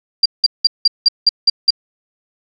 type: tone bursts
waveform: sine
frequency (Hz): 4751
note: D8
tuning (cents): +19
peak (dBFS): -6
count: 8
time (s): 0.23-1.706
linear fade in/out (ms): 5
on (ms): 27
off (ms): 180
effects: none